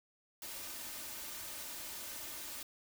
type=noise with comb filter; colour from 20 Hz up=white; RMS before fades=-45 dBFS; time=0.42-2.63 s; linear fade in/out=2 ms; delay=3.3 ms; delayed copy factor=+0.5; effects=none